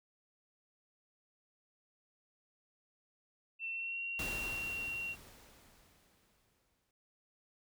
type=tone with pitch glide; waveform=sine; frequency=2690 to 2747 Hz; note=E7 to F7; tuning=+34 to -29 cents; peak=-37 dBFS; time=3.59-5.16 s; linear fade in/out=50 ms; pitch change=+37 cents; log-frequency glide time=3.69-4.01 s
type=noise with exponential decay; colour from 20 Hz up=pink; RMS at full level=-41 dBFS; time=4.19-6.91 s; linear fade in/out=2 ms; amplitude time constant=590 ms
effects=none